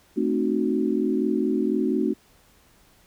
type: chord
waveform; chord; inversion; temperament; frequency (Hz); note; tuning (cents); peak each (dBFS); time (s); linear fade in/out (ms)
sine; A diminished seventh; none; equal with one note detuned; 220 / 261.6 / 305.8 / 370; A3 / C4 / Eb4 / Gb4; 0 / 0 / -30 / 0; -26; 0.16-2.14; 20
effects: pink hiss -58 dBFS RMS until 3.06 s